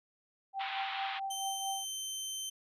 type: tone with tremolo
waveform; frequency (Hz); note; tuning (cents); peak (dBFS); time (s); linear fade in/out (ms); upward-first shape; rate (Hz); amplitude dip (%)
sine; 780; G5; -9; -33; 0.53-1.85; 50; triangle; 4.5; 70
type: band-pass noise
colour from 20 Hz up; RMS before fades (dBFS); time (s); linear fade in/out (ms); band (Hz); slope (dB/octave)
white; -40; 0.59-1.2; 20; 790 to 3600; 48
type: tone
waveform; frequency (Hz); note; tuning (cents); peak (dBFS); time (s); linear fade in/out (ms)
20% pulse; 3100; G7; -20; -32; 1.3-2.5; 10
effects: resampled to 32000 Hz